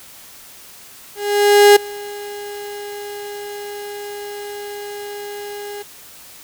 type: tone with ADSR envelope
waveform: 35% pulse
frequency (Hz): 410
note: G#4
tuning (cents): -22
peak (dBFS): -3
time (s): 1.15-5.83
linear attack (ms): 610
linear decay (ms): 9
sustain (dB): -23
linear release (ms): 15
effects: white hiss -41 dBFS RMS until 6.43 s